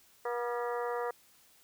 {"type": "harmonic tone with a mistuned harmonic", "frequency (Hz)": 240.5, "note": "B3", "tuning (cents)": -46, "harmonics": [2, 3, 4, 5, 6, 7, 8], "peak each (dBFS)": [-34, -40, -40, -41, -47, -48, -48], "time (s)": [0.25, 1.11], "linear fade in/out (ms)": 5, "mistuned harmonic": 6, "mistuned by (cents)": -70, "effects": ["white hiss -63 dBFS RMS until 1.63 s"]}